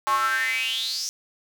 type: tone with high-pass filter sweep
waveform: square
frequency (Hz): 120.7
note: B2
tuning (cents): -39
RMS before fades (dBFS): -25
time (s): 0.07-1.09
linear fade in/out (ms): 0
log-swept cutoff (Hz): 970 to 5900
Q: 9.1
effects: none